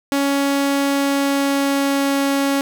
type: tone with pitch glide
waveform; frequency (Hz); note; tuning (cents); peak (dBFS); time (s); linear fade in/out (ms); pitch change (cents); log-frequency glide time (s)
sawtooth; 279.1 to 277.3; C#4 to C#4; +12 to +1; -12; 0.12-2.61; 0; -11; 0.87-2.24
effects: 7-bit